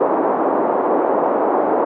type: band-pass noise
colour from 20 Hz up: pink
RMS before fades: -17 dBFS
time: 0-1.85 s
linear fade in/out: 10 ms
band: 320 to 970 Hz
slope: 24 dB/octave
effects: none